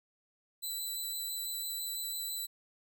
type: tone with vibrato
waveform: 10% pulse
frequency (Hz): 3991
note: B7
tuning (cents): +17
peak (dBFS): -29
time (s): 0.62-2.47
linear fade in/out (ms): 20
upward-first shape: sine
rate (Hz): 6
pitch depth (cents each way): 9
effects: none